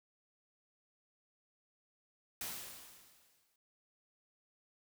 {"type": "noise with exponential decay", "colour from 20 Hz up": "white", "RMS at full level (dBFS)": -40, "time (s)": [2.41, 3.56], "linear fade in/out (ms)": 2, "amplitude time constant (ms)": 250, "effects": []}